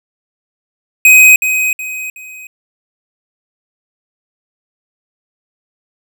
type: tone with echo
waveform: square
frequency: 2517 Hz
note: D#7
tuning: 19 cents sharp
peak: -3 dBFS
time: 1.05-1.36 s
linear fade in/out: 2 ms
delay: 370 ms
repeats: 3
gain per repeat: -9 dB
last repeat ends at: 2.47 s
effects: none